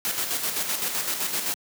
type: noise with tremolo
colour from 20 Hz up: white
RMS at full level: -26 dBFS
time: 0.05-1.54 s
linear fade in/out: 0 ms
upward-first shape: square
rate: 7.8 Hz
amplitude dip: 45%
effects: high-pass 150 Hz 12 dB/octave